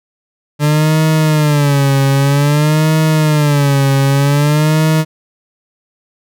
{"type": "tone with vibrato", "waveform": "40% pulse", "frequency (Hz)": 146.83, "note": "D3", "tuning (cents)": 0, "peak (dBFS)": -8, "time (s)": [0.59, 5.05], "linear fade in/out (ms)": 50, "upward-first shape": "sine", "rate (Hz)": 0.52, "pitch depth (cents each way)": 120, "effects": []}